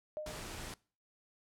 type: tone with exponential decay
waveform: sine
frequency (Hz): 611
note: D#5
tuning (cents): -32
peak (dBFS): -35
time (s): 0.17-0.58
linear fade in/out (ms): 0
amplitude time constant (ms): 87
type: low-pass noise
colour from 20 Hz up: pink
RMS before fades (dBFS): -45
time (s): 0.26-0.74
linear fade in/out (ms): 2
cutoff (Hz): 11000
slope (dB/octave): 24
effects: noise-tail reverb RT60 0.4 s tail -23 dB re dry